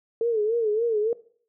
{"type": "tone with vibrato", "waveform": "sine", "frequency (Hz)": 444.3, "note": "A4", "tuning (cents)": 17, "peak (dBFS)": -20, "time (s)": [0.21, 1.13], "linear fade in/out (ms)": 2, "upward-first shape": "sine", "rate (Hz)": 3.5, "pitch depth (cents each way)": 110, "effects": ["noise-tail reverb RT60 0.5 s tail -19 dB re dry"]}